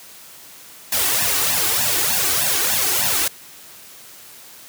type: noise with flanger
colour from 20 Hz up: white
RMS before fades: -19 dBFS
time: 0.92-3.28 s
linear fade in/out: 5 ms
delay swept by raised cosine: 1.1 to 2.7 ms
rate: 3.3 Hz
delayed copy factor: +0.85
effects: white hiss -42 dBFS RMS until 4.68 s + high-pass 80 Hz 12 dB/octave